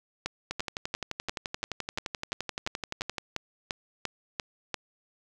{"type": "two click trains", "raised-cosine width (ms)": 0.2, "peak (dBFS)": [-13, -15], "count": [14, 32], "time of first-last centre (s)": [[0.26, 4.743], [0.51, 3.182]], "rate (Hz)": [2.9, 11.6], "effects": []}